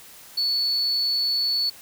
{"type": "tone", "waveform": "triangle", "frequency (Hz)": 4435, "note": "C#8", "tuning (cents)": 0, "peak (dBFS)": -18, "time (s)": [0.37, 1.7], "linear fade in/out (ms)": 10, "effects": ["tanh soft clip ceiling -17 dBFS", "white hiss -46 dBFS RMS until 1.81 s"]}